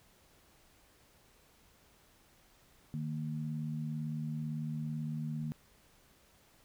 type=tone pair together; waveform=sine; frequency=152.46 / 230.4 Hz; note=D#3 / A#3; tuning=-35 / -20 cents; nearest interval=perfect fifth; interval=715 cents; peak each=-36 / -40 dBFS; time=2.94-5.52 s; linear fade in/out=0 ms; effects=pink hiss -65 dBFS RMS until 6.64 s